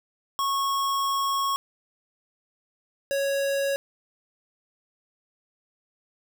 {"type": "tone pair in turn", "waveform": "square", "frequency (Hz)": [1099, 554.1], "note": ["C#6", "C#5"], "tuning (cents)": [-15, -1], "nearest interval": "octave", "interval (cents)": 1186, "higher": "first", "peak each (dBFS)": -24, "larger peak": "neither", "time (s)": [[0.39, 1.56], [3.11, 3.76]], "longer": "first", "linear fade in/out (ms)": 0, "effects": []}